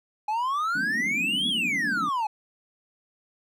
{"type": "exponential two-way sweep", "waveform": "triangle", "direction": "up then down", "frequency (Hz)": [830.6, 3408, 830.6], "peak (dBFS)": -22, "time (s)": [0.28, 2.27], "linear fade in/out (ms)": 5, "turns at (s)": 1.48}
{"type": "band-pass noise", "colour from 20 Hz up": "pink", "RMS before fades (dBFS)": -35, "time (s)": [0.75, 2.09], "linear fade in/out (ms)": 5, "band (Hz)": [180, 300], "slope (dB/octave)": 48}
{"effects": []}